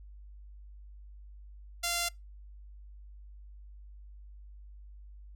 sawtooth tone with band-pass filter, 691 Hz, F5, 19 cents flat, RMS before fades -32 dBFS, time 1.83-2.09 s, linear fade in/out 10 ms, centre 7000 Hz, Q 0.64, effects noise-tail reverb RT60 0.2 s tail -25 dB re dry + added 50 Hz sine -47 dBFS peak until 5.35 s

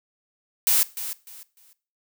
blue noise with echo, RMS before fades -19 dBFS, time 0.67-0.83 s, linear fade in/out 0 ms, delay 300 ms, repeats 3, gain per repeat -12 dB, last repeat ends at 1.73 s, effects noise-tail reverb RT60 0.4 s tail -19 dB re dry

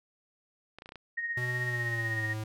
clicks, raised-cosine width 0.3 ms, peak -29 dBFS, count 6, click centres 0.786 / 0.821 / 0.859 / 0.891 / 0.921 / 0.957 s
sine tone with tremolo, 1864.7 Hz, A#6, in tune, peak -29 dBFS, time 1.17-2.34 s, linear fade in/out 10 ms, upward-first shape sine, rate 16 Hz, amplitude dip 50%
square tone with pitch glide, 123.47 to 108.74 Hz, B2 to A2, 0 to -20 cents, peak -34 dBFS, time 1.37-2.44 s, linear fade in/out 5 ms, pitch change -220 cents, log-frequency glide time 1.66-2.25 s
effects none

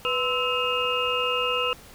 sine tone cluster, 495.2 / 1032 / 1306 / 2553 / 2817 Hz, B4 / C6 / E6 / D#7 / F7, +5 / -24 / -17 / +44 / +14 cents, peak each -28 / -33 / -28 / -31 / -27 dBFS, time 0.05-1.73 s, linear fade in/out 0 ms, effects pink hiss -48 dBFS RMS until 1.94 s

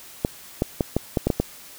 clicks, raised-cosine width 2 ms, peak -6 dBFS, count 8, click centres 0.249 / 0.621 / 0.808 / 0.966 / 1.172 / 1.27 / 1.302 / 1.4 s, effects white hiss -44 dBFS RMS until 1.78 s

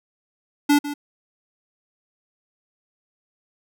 square tone with echo, 290 Hz, D4, 22 cents flat, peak -14 dBFS, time 0.69-0.79 s, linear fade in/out 10 ms, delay 150 ms, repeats 1, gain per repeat -13 dB, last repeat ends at 0.94 s, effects none

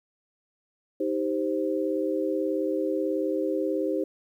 sine chord, C minor, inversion first, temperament just, 314 / 392.4 / 523.3 Hz, Eb4 / G4 / C5, +16 / +2 / 0 cents, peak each -28 / -29 / -29 dBFS, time 1-4.04 s, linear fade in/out 5 ms, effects 10-bit

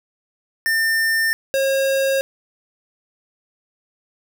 square tone pair in turn, 1800 / 540.9 Hz, A6 / C#5, +39 / -43 cents, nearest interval octave + major sixth, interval 2082 cents, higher first, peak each -17 dBFS, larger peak neither, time 0.66-1.33 / 1.54-2.21 s, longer neither, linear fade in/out 0 ms, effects none

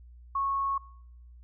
sine tone, 1100 Hz, C#6, 14 cents flat, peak -26 dBFS, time 0.35-0.78 s, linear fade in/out 5 ms, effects noise-tail reverb RT60 0.8 s tail -25 dB re dry + added 60 Hz sine -48 dBFS peak until 1.43 s

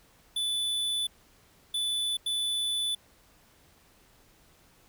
square tone bursts at uneven times, 3484 Hz, A7, 18 cents flat, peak -28 dBFS, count 3, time 0.36-1.07 / 1.74-2.17 / 2.26-2.95 s, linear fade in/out 5 ms, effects pink hiss -61 dBFS RMS until 4.88 s

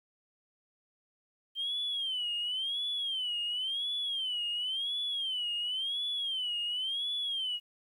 sine tone with vibrato, 3129 Hz, G7, 4 cents flat, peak -30 dBFS, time 1.55-7.6 s, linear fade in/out 50 ms, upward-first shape sine, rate 0.94 Hz, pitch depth 160 cents each way, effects tanh soft clip ceiling -27 dBFS + 11-bit

